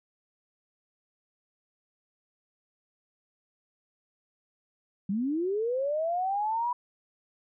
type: linear sweep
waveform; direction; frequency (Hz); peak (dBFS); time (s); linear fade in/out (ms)
sine; up; 185 to 987.8; -26; 5.09-6.73; 5
effects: none